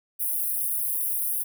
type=high-pass noise; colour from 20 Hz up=white; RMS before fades=-27 dBFS; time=0.19-1.44 s; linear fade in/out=20 ms; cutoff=9400 Hz; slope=96 dB/octave; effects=none